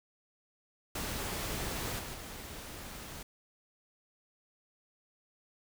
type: noise with level steps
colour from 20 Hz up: pink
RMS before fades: -37 / -42 / -45 dBFS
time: 0.95-3.23 s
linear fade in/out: 5 ms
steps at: 1.99 / 2.14 s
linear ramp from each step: 2 ms
effects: none